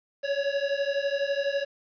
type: beating tone pair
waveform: square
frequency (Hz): 554.4 / 566.4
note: C#5 / C#5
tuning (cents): 0 / +37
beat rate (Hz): 12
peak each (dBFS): -29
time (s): 0.23-1.65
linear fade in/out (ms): 20
effects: resampled to 11025 Hz + 9-bit